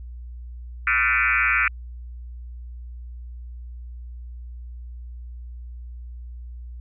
sine tone with frequency modulation, 1887 Hz, A#6, 21 cents sharp, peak -17 dBFS, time 0.87-1.68 s, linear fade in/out 2 ms, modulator 120 Hz, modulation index 5, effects added 60 Hz sine -34 dBFS peak until 6.8 s

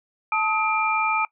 sine tone cluster, 877 / 1267 / 2378 Hz, A5 / D#6 / D7, -6 / +31 / +21 cents, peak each -24 dBFS, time 0.32-1.25 s, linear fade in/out 2 ms, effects noise-tail reverb RT60 0.1 s tail -21 dB re dry

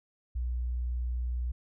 sine tone, 60.9 Hz, B1, 24 cents flat, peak -29 dBFS, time 0.35-1.52 s, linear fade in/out 10 ms, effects none

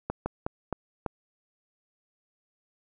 slowing click train, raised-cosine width 1 ms, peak -15 dBFS, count 5, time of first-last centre 0.1-1.062 s, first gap 160 ms, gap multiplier 1.28, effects none

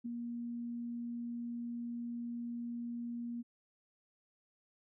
sine tone with ADSR envelope, 237.1 Hz, A#3, 30 cents sharp, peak -35 dBFS, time 0.04-3.43 s, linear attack 20 ms, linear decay 4 ms, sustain -3 dB, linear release 26 ms, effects none

